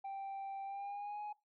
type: tone with pitch glide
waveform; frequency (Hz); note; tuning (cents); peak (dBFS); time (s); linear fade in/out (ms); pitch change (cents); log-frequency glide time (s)
sine; 784 to 835.4; G5 to G#5; 0 to +10; -38; 0.04-1.33; 10; +110; 0.64-1.21
effects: noise-tail reverb RT60 0.2 s tail -19 dB re dry + tanh soft clip ceiling -40 dBFS